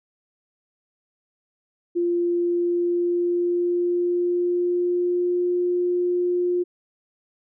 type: tone with pitch glide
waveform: sine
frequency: 347 to 355.1 Hz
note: F4 to F4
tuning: -11 to +29 cents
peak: -19 dBFS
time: 1.95-6.64 s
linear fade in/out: 20 ms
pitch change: +40 cents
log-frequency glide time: 2.19-5.49 s
effects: none